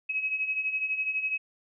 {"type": "beating tone pair", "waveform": "sine", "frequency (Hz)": [2546, 2558], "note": ["D#7", "D#7"], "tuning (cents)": [39, 47], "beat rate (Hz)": 12, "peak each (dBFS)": [-34, -28], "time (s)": [0.09, 1.38], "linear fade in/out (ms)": 10, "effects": []}